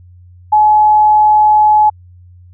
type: tone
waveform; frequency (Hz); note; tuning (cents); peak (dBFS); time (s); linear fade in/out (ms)
sine; 850; G#5; +40; -5; 0.52-1.9; 10
effects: added 89 Hz sine -37 dBFS peak until 2.53 s